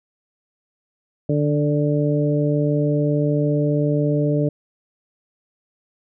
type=harmonic tone with a mistuned harmonic; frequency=147 Hz; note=D3; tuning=2 cents sharp; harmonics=1 / 2 / 3 / 4; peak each=-19 / -22 / -24 / -25 dBFS; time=1.29-4.49 s; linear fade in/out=5 ms; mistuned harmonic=1; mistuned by=+18 cents; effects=none